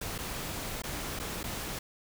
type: noise with dropouts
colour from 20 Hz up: pink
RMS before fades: -37 dBFS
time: 0.01-1.79 s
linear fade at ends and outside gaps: 5 ms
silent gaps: 0.181-0.186 / 0.821-0.836 / 1.192-1.197 / 1.432-1.439 s
effects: none